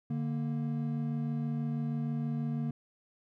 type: tone pair together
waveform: triangle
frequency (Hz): 146.84 / 233.1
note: D3 / A#3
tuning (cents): 0 / 0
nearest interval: minor sixth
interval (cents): 800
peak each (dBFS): -31 / -32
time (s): 0.1-2.71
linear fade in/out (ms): 5
effects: none